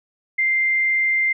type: tone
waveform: sine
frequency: 2093 Hz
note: C7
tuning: in tune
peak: -16 dBFS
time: 0.38-1.33 s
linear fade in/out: 10 ms
effects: none